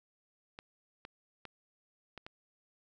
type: clicks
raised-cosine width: 0.3 ms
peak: -29 dBFS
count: 5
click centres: 0.589 / 1.051 / 1.453 / 2.177 / 2.265 s
effects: none